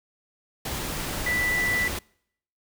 sine tone in noise, 1975.5 Hz, B6, in tune, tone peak -23 dBFS, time 1.26-1.88 s, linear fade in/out 5 ms, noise pink, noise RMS -31 dBFS, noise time 0.65-1.99 s, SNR +5 dB, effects noise-tail reverb RT60 0.7 s tail -26 dB re dry

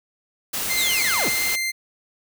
white noise, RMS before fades -26 dBFS, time 0.53-1.56 s, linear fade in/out 10 ms
sawtooth tone, 2089 Hz, C7, 3 cents flat, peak -19 dBFS, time 0.69-1.72 s, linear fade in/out 20 ms
sawtooth linear sweep, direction down, 4186 to 46.83 Hz, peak -20 dBFS, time 0.76-1.3 s, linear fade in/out 20 ms
effects none

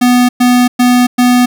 square tone bursts, 246.9 Hz, B3, in tune, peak -6 dBFS, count 4, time 0.01-1.46 s, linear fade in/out 10 ms, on 280 ms, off 110 ms, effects none

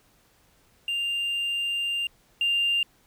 triangle tone pair in turn, 2794 / 2794 Hz, F7 / F7, 0 / 0 cents, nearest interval unison, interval 0 cents, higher neither, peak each -23 / -18 dBFS, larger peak second, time 0.88-2.07 / 2.41-2.83 s, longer first, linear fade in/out 2 ms, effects tanh soft clip ceiling -18 dBFS + pink hiss -62 dBFS RMS until 3.06 s

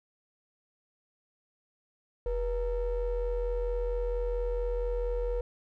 triangle ring-modulated tone, 220.8 Hz, A3, 6 cents sharp, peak -23 dBFS, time 2.26-5.41 s, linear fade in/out 2 ms, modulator 263 Hz, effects none

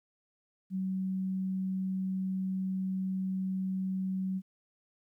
sine tone, 188.8 Hz, F#3, 35 cents sharp, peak -30 dBFS, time 0.7-4.42 s, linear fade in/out 50 ms, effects 12-bit

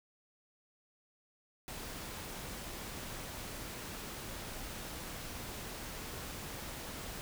pink noise, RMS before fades -44 dBFS, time 1.68-7.21 s, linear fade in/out 0 ms, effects none

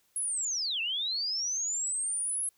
sine linear two-way sweep, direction down then up, 10830 to 2603 to 10830 Hz, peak -29 dBFS, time 0.16-2.49 s, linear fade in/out 2 ms, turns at 0.81 s, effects white hiss -70 dBFS RMS until 2.57 s

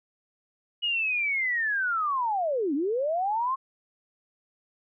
sine linear two-way sweep, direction down then up, 2913 to 265 to 1088 Hz, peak -24 dBFS, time 0.82-3.56 s, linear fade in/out 20 ms, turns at 2.74 s, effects none

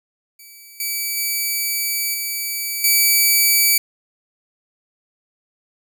5% pulse tone with level steps, 2300 Hz, D7, 37 cents flat, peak -31 / -12 / -10 / -13 / -3 dBFS, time 0.39-3.78 s, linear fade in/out 5 ms, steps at 0.8 / 1.17 / 2.14 / 2.84 s, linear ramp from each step 2 ms, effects none

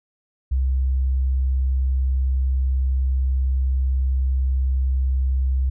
sine tone, 65.41 Hz, C2, in tune, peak -17 dBFS, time 0.51-5.7 s, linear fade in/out 10 ms, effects none

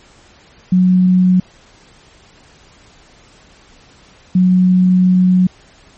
sine tone bursts at uneven times, 183.2 Hz, F#3, 17 cents flat, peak -7 dBFS, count 2, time 0.72-1.4 / 4.35-5.47 s, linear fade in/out 5 ms, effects pink hiss -46 dBFS RMS until 5.97 s + MP3 32 kbps

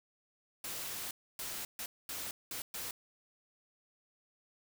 white noise bursts at uneven times, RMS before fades -41 dBFS, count 6, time 0.64-1.11 / 1.39-1.65 / 1.79-1.86 / 2.09-2.31 / 2.51-2.62 / 2.74-2.91 s, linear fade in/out 2 ms, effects none

